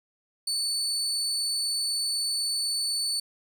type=tone; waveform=30% pulse; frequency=4484 Hz; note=C#8; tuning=19 cents sharp; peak=-23 dBFS; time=0.47-3.2 s; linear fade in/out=5 ms; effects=none